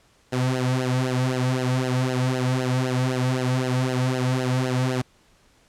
sawtooth tone with flanger, 127.8 Hz, C3, 40 cents flat, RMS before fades -23 dBFS, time 0.32-5.02 s, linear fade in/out 10 ms, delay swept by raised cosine 0.84 to 2.94 ms, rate 3.9 Hz, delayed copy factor -0.9, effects pink hiss -59 dBFS RMS until 5.68 s + low-pass 9000 Hz 12 dB/octave

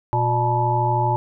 harmonic tone with a mistuned harmonic, 120 Hz, B2, 49 cents flat, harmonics 1 / 3 / 5 / 7 / 8, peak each -21 / -28 / -29 / -20 / -27 dBFS, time 0.13-1.16 s, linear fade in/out 0 ms, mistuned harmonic 7, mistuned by +55 cents, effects none

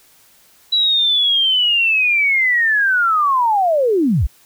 sine linear sweep, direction down, 3943 to 39.66 Hz, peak -12 dBFS, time 0.72-4.27 s, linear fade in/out 10 ms, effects white hiss -51 dBFS RMS until 4.45 s

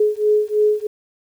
sine beating tone pair, 421.2 / 424.3 Hz, G#4 / G#4, +24 / +37 cents, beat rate 3.1 Hz, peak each -17 dBFS, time 0-0.87 s, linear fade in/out 5 ms, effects 8-bit

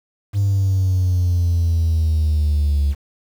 triangle exponential sweep, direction down, 101.2 to 70.1 Hz, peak -11 dBFS, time 0.33-2.95 s, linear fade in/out 50 ms, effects tanh soft clip ceiling -10 dBFS + 7-bit

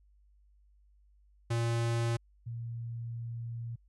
square / sine tone pair in turn, 116.7 / 116.7 Hz, A#2 / A#2, +2 / +2 cents, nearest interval unison, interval 0 cents, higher neither, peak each -29 / -36 dBFS, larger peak first, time 1.5-2.17 / 2.46-3.76 s, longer second, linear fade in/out 10 ms, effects added 50 Hz sine -61 dBFS peak until 3.88 s + resampled to 24000 Hz

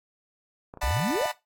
clicks, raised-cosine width 1 ms, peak -27 dBFS, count 11, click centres 0.739 / 0.773 / 0.839 / 0.876 / 0.908 / 0.968 / 1.003 / 1.108 / 1.157 / 1.214 / 1.256 s
sawtooth chord, B minor seventh, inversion first, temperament equal with one note detuned, 602.1 / 740 / 880 / 987.8 Hz, D5 / F#5 / A5 / B5, +43 / 0 / 0 / 0 cents, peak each -30 dBFS, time 0.81-1.32 s, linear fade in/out 10 ms
sine exponential sweep, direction up, 51.7 to 700 Hz, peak -25 dBFS, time 0.83-1.26 s, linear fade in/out 0 ms
effects noise-tail reverb RT60 0.2 s tail -17 dB re dry + AAC 64 kbps

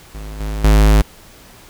square tone with level steps, 52.4 Hz, G#1, 16 cents sharp, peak -28 / -21 / -8 dBFS, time 0.14-1.02 s, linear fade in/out 10 ms, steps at 0.4 / 0.64 s, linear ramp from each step 5 ms, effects pink hiss -43 dBFS RMS until 1.69 s

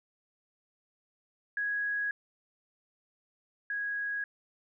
sine tone pair in turn, 1661.2 / 1654.6 Hz, G#6 / G#6, 0 / -7 cents, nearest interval unison, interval 7 cents, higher first, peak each -29 / -31 dBFS, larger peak first, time 1.57-2.11 / 3.7-4.24 s, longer neither, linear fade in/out 2 ms, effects none

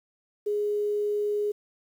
sine tone with quantisation, 415.3 Hz, G#4, in tune, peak -24 dBFS, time 0.46-1.52 s, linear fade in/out 10 ms, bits 9, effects none

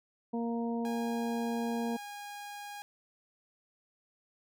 harmonic tone, 233.1 Hz, A#3, in tune, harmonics 1 / 2 / 3 / 4, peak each -32 / -38 / -42 / -44 dBFS, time 0.33-1.97 s, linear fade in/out 10 ms
sawtooth tone, 819 Hz, G#5, 24 cents flat, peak -38 dBFS, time 0.85-2.82 s, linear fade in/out 0 ms
effects none

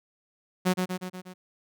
sawtooth tone with echo, 183.4 Hz, F#3, 15 cents flat, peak -17 dBFS, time 0.65-0.74 s, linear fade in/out 20 ms, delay 120 ms, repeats 5, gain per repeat -4 dB, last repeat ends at 1.34 s, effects none

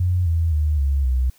sine tone with pitch steps, 90 / 82.53 / 75.68 / 69.4 / 63.64 Hz, F#2 / E2 / D#2 / C#2 / C2, -47 / +3 / -47 / +3 / -47 cents, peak -16 dBFS, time 0-1.3 s, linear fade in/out 5 ms, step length 260 ms, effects white hiss -56 dBFS RMS until 1.38 s

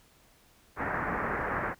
white low-pass noise, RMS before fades -32 dBFS, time 0.76-1.75 s, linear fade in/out 50 ms, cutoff 1900 Hz, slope 48 dB/octave, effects pink hiss -62 dBFS RMS until 1.79 s

